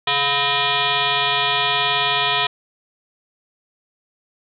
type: tone with frequency modulation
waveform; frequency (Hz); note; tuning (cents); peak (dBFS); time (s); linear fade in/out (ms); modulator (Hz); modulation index
sine; 2143; C7; +41; -16; 0.07-2.47; 5; 287; 5.4
effects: none